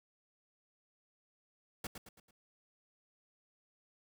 pink noise with echo, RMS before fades -40 dBFS, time 1.84-1.87 s, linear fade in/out 5 ms, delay 110 ms, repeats 4, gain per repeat -7 dB, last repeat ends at 2.31 s, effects none

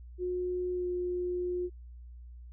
sine tone with pitch glide, 361 to 357.3 Hz, F#4 to F4, -43 to +40 cents, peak -30 dBFS, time 0.18-1.7 s, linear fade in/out 50 ms, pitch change -17 cents, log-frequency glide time 0.74-0.86 s, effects added 60 Hz sine -45 dBFS peak until 2.52 s

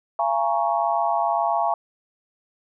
sine chord, Bb minor seventh, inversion second, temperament equal with one note detuned, 683.3 / 830.6 / 932.3 / 1108.7 Hz, F5 / Ab5 / Bb5 / Db6, -38 / 0 / 0 / 0 cents, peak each -23 / -24 / -26 / -27 dBFS, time 0.19-1.74 s, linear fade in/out 2 ms, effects none

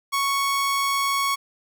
sawtooth tone, 1109 Hz, C#6, in tune, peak -17 dBFS, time 0.12-1.36 s, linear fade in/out 20 ms, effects none

